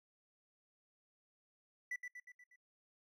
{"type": "tone with echo", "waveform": "triangle", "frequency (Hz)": 1975.5, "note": "B6", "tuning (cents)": 0, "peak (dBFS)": -37, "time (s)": [1.91, 1.96], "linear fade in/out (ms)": 5, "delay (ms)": 120, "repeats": 5, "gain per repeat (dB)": -5, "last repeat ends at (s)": 2.56, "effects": ["noise-tail reverb RT60 0.1 s tail -22 dB re dry"]}